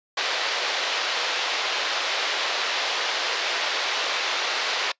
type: band-pass noise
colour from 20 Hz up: white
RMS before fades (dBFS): -26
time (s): 0.17-4.92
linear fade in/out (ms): 5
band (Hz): 430 to 4500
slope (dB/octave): 24
effects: noise-tail reverb RT60 0.1 s tail -23 dB re dry + resampled to 16000 Hz